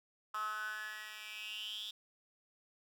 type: tone with high-pass filter sweep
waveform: 10% pulse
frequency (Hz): 213.7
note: G#3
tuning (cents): +50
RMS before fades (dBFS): -43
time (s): 0.34-1.91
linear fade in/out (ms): 5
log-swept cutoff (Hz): 1200 to 3600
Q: 9.1
effects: none